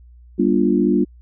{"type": "chord", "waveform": "sine", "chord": "G minor seventh", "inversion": "none", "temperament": "equal with one note detuned", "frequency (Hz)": [196, 238.9, 293.7, 349.2], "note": ["G3", "Bb3", "D4", "F4"], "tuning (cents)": [0, 43, 0, 0], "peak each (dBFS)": -19, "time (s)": [0.38, 1.05], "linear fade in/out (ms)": 20, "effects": ["added 60 Hz sine -42 dBFS peak until 1.21 s"]}